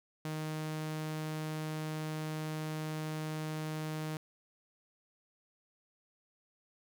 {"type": "tone", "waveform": "sawtooth", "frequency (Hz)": 155.56, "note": "D#3", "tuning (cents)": 0, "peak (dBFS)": -32, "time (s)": [0.25, 4.17], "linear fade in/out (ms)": 2, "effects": []}